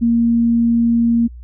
sine tone, 233.1 Hz, A#3, in tune, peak -11 dBFS, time 0.01-1.28 s, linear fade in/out 20 ms, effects added 60 Hz sine -32 dBFS peak until 1.43 s

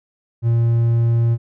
triangle tone, 116.54 Hz, A#2, in tune, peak -11 dBFS, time 0.42-1.38 s, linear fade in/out 50 ms, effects none

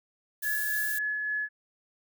violet noise, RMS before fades -34 dBFS, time 0.42-0.99 s, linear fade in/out 10 ms
sine tone with tremolo, 1704 Hz, G#6, 44 cents sharp, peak -27 dBFS, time 0.42-1.49 s, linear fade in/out 50 ms, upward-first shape sine, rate 3.5 Hz, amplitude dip 25%
effects none

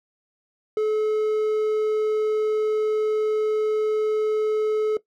triangle tone, 430.2 Hz, A4, 39 cents flat, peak -17 dBFS, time 0.77-4.97 s, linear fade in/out 2 ms, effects noise-tail reverb RT60 0.1 s tail -17 dB re dry

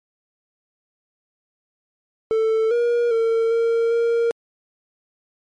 triangle tone with pitch steps, 443.2 / 475.4 / 454.5 / 460.7 / 465.5 Hz, A4 / A#4 / A#4 / A#4 / A#4, +13 / +34 / -44 / -20 / -2 cents, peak -14 dBFS, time 2.31-4.31 s, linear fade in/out 0 ms, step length 400 ms, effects MP3 48 kbps

